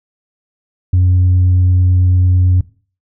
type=tone with tanh clipping; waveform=sine; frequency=90.9 Hz; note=F#2; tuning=30 cents flat; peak=-8 dBFS; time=0.93-2.61 s; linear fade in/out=5 ms; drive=1 dB; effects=noise-tail reverb RT60 0.4 s tail -19 dB re dry